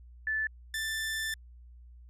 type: tone pair in turn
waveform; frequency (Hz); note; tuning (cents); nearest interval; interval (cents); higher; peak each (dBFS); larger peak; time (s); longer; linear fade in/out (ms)
sine / sawtooth; 1748 / 1768.3; A6 / A6; -12 / +8; unison; 20; second; -28; neither; 0.27-0.47 / 0.74-1.34; second; 2
effects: added 60 Hz sine -49 dBFS peak until 2.09 s + resampled to 32000 Hz